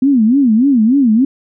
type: tone with vibrato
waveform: sine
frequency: 246.9 Hz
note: B3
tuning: in tune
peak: -7 dBFS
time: 0.02-1.25 s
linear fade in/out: 5 ms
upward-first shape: sine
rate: 3.4 Hz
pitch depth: 250 cents each way
effects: none